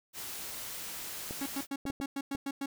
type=noise; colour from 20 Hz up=white; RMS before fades=-41 dBFS; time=0.13-1.67 s; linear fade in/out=50 ms
type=clicks; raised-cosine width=2 ms; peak=-26 dBFS; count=5; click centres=1.309 / 1.854 / 1.901 / 2.001 / 2.35 s
type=tone bursts; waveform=45% pulse; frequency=276.4 Hz; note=C#4; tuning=5 cents flat; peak=-33 dBFS; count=9; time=1.41-2.66 s; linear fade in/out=5 ms; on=50 ms; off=100 ms
effects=none